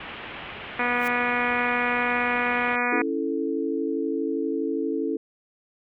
white low-pass noise, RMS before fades -38 dBFS, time 0-2.76 s, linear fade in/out 5 ms, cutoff 3100 Hz, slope 48 dB/octave
harmonic tone, 243.7 Hz, B3, 23 cents flat, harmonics 1 / 2 / 3 / 4 / 5 / 6 / 7 / 8 / 9 / 10, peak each -31 / -31 / -31 / -31 / -31 / -31 / -31 / -31 / -31 / -31 dBFS, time 0.79-3.02 s, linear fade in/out 5 ms
white noise with exponential growth, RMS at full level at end -37 dBFS, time 0.93-1.08 s, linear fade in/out 5 ms, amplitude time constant 31 ms
sine chord, A major, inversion first, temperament equal, 277.2 / 329.6 / 440 Hz, C#4 / E4 / A4, 0 / 0 / 0 cents, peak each -28 dBFS, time 2.92-5.17 s, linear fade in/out 5 ms
effects none

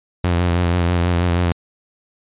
sawtooth tone with vibrato, 87.31 Hz, F2, in tune, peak -11 dBFS, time 0.24-1.52 s, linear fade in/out 0 ms, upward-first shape sine, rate 6.2 Hz, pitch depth 41 cents each way, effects resampled to 8000 Hz

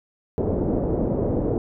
white low-pass noise, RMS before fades -23 dBFS, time 0.38-1.58 s, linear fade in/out 0 ms, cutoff 510 Hz, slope 24 dB/octave, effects none

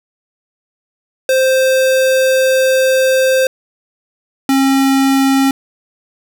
square tone pair in turn, 523.3 / 270.3 Hz, C5 / C#4, 0 / -44 cents, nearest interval major seventh, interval 1144 cents, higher first, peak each -10 dBFS, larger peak neither, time 1.29-3.47 / 4.49-5.51 s, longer first, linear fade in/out 2 ms, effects none

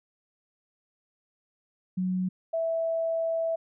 sine tone pair in turn, 184.4 / 657.1 Hz, F#3 / E5, -6 / -6 cents, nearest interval octave + minor seventh, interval 2200 cents, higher second, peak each -25 / -25 dBFS, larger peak neither, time 1.97-2.29 / 2.53-3.56 s, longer second, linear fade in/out 10 ms, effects none

